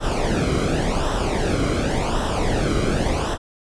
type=noise with flanger; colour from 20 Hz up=brown; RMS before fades=-21 dBFS; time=0-3.38 s; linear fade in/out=50 ms; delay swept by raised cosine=0.44 to 1.14 ms; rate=0.9 Hz; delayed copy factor=-0.7; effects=resampled to 22050 Hz